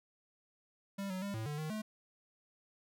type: tone with pitch steps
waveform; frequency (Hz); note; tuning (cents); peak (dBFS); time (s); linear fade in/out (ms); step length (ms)
square; 197.7 / 186.1 / 200.3 / 110.8 / 148.3 / 155.3 / 215.4; G3 / F#3 / G3 / A2 / D3 / D#3 / A3; +15 / +10 / +38 / +13 / +17 / -3 / -37; -38; 0.98-1.82; 10; 120
effects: none